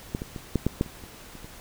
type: clicks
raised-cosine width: 3 ms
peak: -14 / -19 / -22 / -9 / -9 / -9 / -30 / -29 / -30 / -29 dBFS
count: 10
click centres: 0.149 / 0.219 / 0.362 / 0.557 / 0.666 / 0.811 / 0.862 / 1.038 / 1.353 / 1.445 s
effects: pink hiss -46 dBFS RMS until 1.6 s